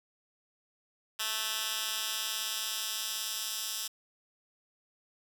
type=tone with high-pass filter sweep; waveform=10% pulse; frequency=218.8 Hz; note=A3; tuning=9 cents flat; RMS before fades=-35 dBFS; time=1.19-3.88 s; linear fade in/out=10 ms; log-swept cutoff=2500 to 4600 Hz; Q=0.9; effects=9-bit

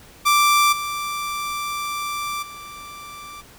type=tone with level steps; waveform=sawtooth; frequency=1174.7 Hz; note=D6; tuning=in tune; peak=-10 / -21 / -32 dBFS; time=0.25-3.42 s; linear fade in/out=20 ms; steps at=0.72 / 2.42 s; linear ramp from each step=10 ms; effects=pink hiss -47 dBFS RMS until 3.58 s

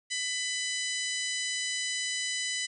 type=harmonic tone; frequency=998 Hz; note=B5; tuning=18 cents sharp; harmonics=2 / 3 / 4 / 5 / 6 / 7 / 8 / 9; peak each=-35 / -37 / -38 / -39 / -40 / -40 / -41 / -42 dBFS; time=0.1-2.67 s; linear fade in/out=20 ms; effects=none

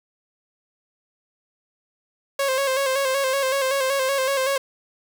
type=tone with vibrato; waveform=sawtooth; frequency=538 Hz; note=C5; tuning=48 cents sharp; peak=-16 dBFS; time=2.39-4.58 s; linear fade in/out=5 ms; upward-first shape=square; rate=5.3 Hz; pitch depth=47 cents each way; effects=7-bit

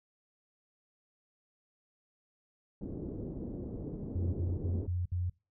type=low-pass noise; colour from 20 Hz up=white; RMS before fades=-40 dBFS; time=2.81-4.87 s; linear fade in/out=5 ms; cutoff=370 Hz; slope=24 dB/octave
type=tone bursts; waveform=sine; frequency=89.1 Hz; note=F2; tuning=35 cents sharp; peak=-30 dBFS; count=5; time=4.15-5.298 s; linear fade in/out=5 ms; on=180 ms; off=62 ms
effects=noise-tail reverb RT60 0.3 s tail -24 dB re dry

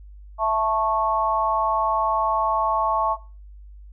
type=chord; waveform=sine; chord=A major; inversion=second; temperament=just; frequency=660 / 880 / 1100 Hz; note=E5 / A5 / C#6; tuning=+2 / 0 / -14 cents; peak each=-23 dBFS; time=0.38-3.17 s; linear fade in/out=50 ms; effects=noise-tail reverb RT60 0.3 s tail -17 dB re dry + added 50 Hz sine -40 dBFS peak until 3.92 s

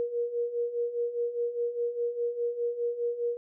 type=beating tone pair; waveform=sine; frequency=472.4 / 477.3 Hz; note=A#4 / A#4; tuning=+23 / +41 cents; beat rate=4.9 Hz; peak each=-34 / -29 dBFS; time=0-3.37 s; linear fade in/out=0 ms; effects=none

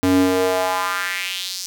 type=tone with high-pass filter sweep; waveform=square; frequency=92.5 Hz; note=F#2; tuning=in tune; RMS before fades=-20 dBFS; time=0.03-1.66 s; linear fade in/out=0 ms; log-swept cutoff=200 to 5700 Hz; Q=2.9; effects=none

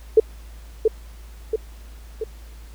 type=tone with echo; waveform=sine; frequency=440 Hz; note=A4; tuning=in tune; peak=-7 dBFS; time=0.17-0.2 s; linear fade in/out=5 ms; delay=680 ms; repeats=3; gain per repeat=-5 dB; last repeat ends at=2.24 s; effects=added 55 Hz sine -38 dBFS peak until 2.74 s + pink hiss -51 dBFS RMS until 2.74 s

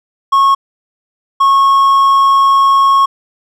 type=tone bursts at uneven times; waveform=triangle; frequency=1095 Hz; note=C#6; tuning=22 cents flat; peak=-4 dBFS; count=2; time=0.32-0.55 / 1.4-3.06 s; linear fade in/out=10 ms; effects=none

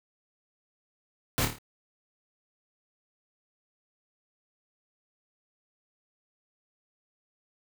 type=noise with echo; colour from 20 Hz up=pink; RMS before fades=-27 dBFS; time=1.38-1.45 s; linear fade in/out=0 ms; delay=27 ms; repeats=5; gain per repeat=-5 dB; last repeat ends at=1.585 s; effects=none

